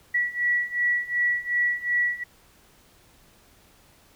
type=beating tone pair; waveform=sine; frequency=1939 / 1941.7 Hz; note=B6 / B6; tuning=-32 / -30 cents; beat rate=2.7 Hz; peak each=-26 / -24 dBFS; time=0.14-2.24 s; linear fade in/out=10 ms; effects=pink hiss -57 dBFS RMS until 4.15 s